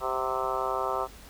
harmonic tone with a mistuned harmonic, 130.81 Hz, C3, in tune, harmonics 3 / 4 / 5 / 6 / 7 / 8 / 9 / 10, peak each -35 / -35 / -35 / -35 / -35 / -35 / -35 / -35 dBFS, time 0-1.08 s, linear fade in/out 50 ms, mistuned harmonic 6, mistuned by -51 cents, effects added 50 Hz sine -50 dBFS peak until 1.29 s + pink hiss -50 dBFS RMS until 1.29 s

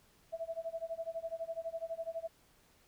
sine tone with tremolo, 659.3 Hz, E5, in tune, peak -34 dBFS, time 0.32-2.28 s, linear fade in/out 20 ms, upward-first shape sine, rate 12 Hz, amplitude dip 95%, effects pink hiss -67 dBFS RMS until 2.87 s

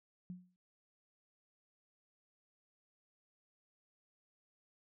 sine tone with exponential decay, 180.8 Hz, F#3, 40 cents flat, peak -40 dBFS, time 0.3-0.56 s, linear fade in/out 0 ms, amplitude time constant 55 ms, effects none

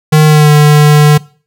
square tone with pitch glide, 153.8 to 149.16 Hz, D#3 to D3, -20 to +27 cents, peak -3 dBFS, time 0.12-1.18 s, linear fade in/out 10 ms, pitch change -53 cents, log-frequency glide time 0.26-0.5 s, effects noise-tail reverb RT60 0.4 s tail -21 dB re dry

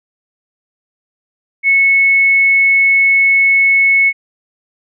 sine tone, 2200 Hz, C#7, 14 cents flat, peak -7 dBFS, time 1.63-4.13 s, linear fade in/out 50 ms, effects none

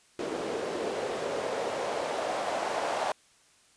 white noise with band-pass filter sweep, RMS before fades -32 dBFS, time 0.19-3.12 s, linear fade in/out 2 ms, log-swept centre 390 to 720 Hz, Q 2.6, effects white hiss -62 dBFS RMS until 3.76 s + resampled to 22050 Hz

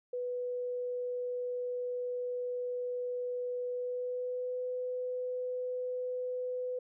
sine tone with pitch glide, 493.9 to 501.4 Hz, B4 to B4, 0 to +26 cents, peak -33 dBFS, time 0.13-6.79 s, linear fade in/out 5 ms, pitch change +26 cents, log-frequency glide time 3.69-4.6 s, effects none

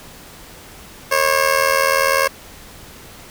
15% pulse tone with amplitude modulation, 542 Hz, C#5, 39 cents flat, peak -4 dBFS, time 1.11-2.28 s, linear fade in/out 10 ms, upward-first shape sine, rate 80.3 Hz, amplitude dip 80%, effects pink hiss -40 dBFS RMS until 3.3 s

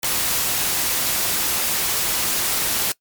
white noise, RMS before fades -21 dBFS, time 0.03-2.92 s, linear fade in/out 2 ms, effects noise-tail reverb RT60 0.1 s tail -22 dB re dry + MP3 96 kbps

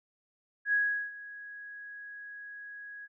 sine tone with ADSR envelope, 1661.2 Hz, G#6, in tune, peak -23 dBFS, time 0.65-3.08 s, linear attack 80 ms, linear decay 380 ms, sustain -19 dB, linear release 38 ms, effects none

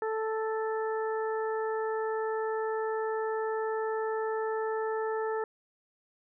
harmonic tone, 439.9 Hz, A4, in tune, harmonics 1 / 2 / 3 / 4, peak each -30 / -36 / -40 / -42 dBFS, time 0.02-5.44 s, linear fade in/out 2 ms, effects none

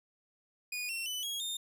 sawtooth tone with pitch steps, 2461 / 2715 / 2995 / 3304 / 3645 Hz, D#7 / F7 / F#7 / G#7 / A#7, -20 / -50 / +20 / -10 / -40 cents, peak -32 dBFS, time 0.72-1.57 s, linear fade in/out 5 ms, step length 170 ms, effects none

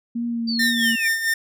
sine tone with vibrato, 233.1 Hz, A#3, in tune, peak -22 dBFS, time 0.15-0.96 s, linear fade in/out 10 ms, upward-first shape triangle, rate 2.3 Hz, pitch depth 31 cents each way
sine linear sweep, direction down, 4699 to 2240 Hz, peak -24 dBFS, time 0.47-1.09 s, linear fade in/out 20 ms
45% pulse tone with tremolo, 1809 Hz, A6, 48 cents sharp, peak -17 dBFS, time 0.59-1.34 s, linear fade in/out 5 ms, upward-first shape sine, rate 4.5 Hz, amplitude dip 60%
effects none

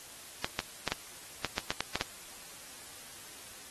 clicks, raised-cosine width 0.2 ms, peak -12 dBFS, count 10, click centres 0.445 / 0.591 / 0.877 / 0.92 / 1.447 / 1.581 / 1.705 / 1.806 / 1.956 / 2.011 s, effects white hiss -49 dBFS RMS until 3.7 s + AAC 32 kbps

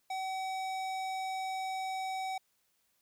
sine tone with hard clipping, 760 Hz, F#5, 46 cents sharp, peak -36 dBFS, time 0.1-2.38 s, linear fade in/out 5 ms, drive 17 dB, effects white hiss -75 dBFS RMS until 3.01 s

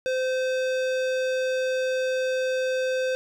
sine tone with hard clipping, 516 Hz, C5, 24 cents flat, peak -25 dBFS, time 0.06-3.15 s, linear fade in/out 0 ms, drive 17 dB, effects none

